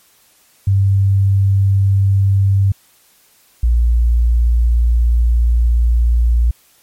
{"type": "tone pair in turn", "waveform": "sine", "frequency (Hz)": [98, 58.47], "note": ["G2", "A#1"], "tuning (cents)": [0, 6], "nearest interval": "major sixth", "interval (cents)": 894, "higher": "first", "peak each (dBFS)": -9, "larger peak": "neither", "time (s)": [[0.67, 2.72], [3.63, 6.51]], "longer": "second", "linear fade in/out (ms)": 5, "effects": ["white hiss -52 dBFS RMS until 6.82 s", "MP3 64 kbps"]}